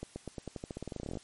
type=accelerating click train; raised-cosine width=2 ms; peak=-25 dBFS; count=21; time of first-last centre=0.03-1.172 s; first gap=130 ms; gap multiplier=0.9; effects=white hiss -58 dBFS RMS until 1.23 s + MP3 48 kbps